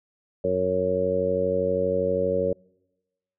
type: harmonic tone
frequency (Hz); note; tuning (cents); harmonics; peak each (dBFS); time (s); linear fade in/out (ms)
92.5; F#2; 0; 1 / 2 / 3 / 4 / 5 / 6; -36 / -32 / -35 / -32 / -25 / -24; 0.44-2.53; 5
effects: noise-tail reverb RT60 1.0 s tail -26 dB re dry